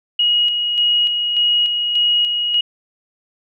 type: tone with tremolo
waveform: sine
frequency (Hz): 2893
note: F#7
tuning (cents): -40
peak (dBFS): -12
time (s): 0.19-2.61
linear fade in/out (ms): 5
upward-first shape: square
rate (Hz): 1.7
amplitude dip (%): 40
effects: none